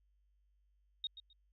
sine tone with echo, 3729 Hz, A#7, in tune, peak -35 dBFS, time 1.04-1.07 s, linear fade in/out 2 ms, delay 130 ms, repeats 2, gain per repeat -13 dB, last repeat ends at 1.33 s, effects added 50 Hz sine -70 dBFS peak until 1.52 s

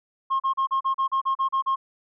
sine tone bursts, 1073 Hz, C6, 43 cents sharp, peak -18 dBFS, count 11, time 0.3-1.76 s, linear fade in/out 20 ms, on 100 ms, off 36 ms, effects tanh soft clip ceiling -18 dBFS

